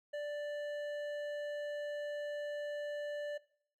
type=tone with hard clipping; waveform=sine; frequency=587.3 Hz; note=D5; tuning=in tune; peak=-39 dBFS; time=0.13-3.38 s; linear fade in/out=10 ms; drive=9 dB; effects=noise-tail reverb RT60 0.6 s tail -20 dB re dry